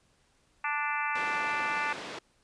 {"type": "harmonic tone", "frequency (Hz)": 293.7, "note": "D4", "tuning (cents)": 0, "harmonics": [3, 4, 5, 6, 7, 8, 9], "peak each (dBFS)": [-34, -35, -36, -37, -37, -38, -39], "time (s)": [0.64, 1.93], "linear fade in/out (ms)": 5}
{"type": "band-pass noise", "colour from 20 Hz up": "pink", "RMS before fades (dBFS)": -41, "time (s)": [1.15, 2.19], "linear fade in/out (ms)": 5, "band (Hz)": [280, 4200], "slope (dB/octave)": 12}
{"effects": ["pink hiss -68 dBFS RMS until 2.43 s", "resampled to 22050 Hz"]}